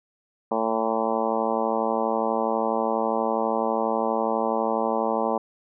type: harmonic tone with a mistuned harmonic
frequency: 112.2 Hz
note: A2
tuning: 34 cents sharp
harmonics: 2 / 3 / 4 / 5 / 6 / 7 / 8 / 9 / 10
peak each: -30 / -33 / -29 / -28 / -31 / -29 / -31 / -31 / -37 dBFS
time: 0.51-5.38 s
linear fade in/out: 5 ms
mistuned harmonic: 10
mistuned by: +23 cents
effects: none